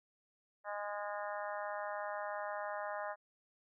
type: harmonic tone with a mistuned harmonic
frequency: 205.9 Hz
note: G#3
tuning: 15 cents flat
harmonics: 3 / 4 / 5 / 6 / 7 / 8 / 9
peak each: -42 / -44 / -46 / -48 / -49 / -50 / -51 dBFS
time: 0.64-3.16 s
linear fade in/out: 50 ms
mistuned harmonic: 9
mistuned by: -27 cents
effects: none